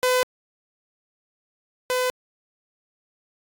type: tone pair in turn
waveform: sawtooth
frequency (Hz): 505 / 505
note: B4 / B4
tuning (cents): +39 / +39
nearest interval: unison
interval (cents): 0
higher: neither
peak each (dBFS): -14 / -17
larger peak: first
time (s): 0.03-0.23 / 1.9-2.1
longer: neither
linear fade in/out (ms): 0
effects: AAC 64 kbps